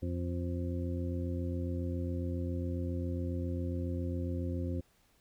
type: harmonic tone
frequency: 87.31 Hz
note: F2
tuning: in tune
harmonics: 1 / 2 / 3 / 4 / 6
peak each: -34 / -42 / -39 / -43 / -45 dBFS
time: 0.02-4.81 s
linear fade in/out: 10 ms
effects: pink hiss -69 dBFS RMS until 5.2 s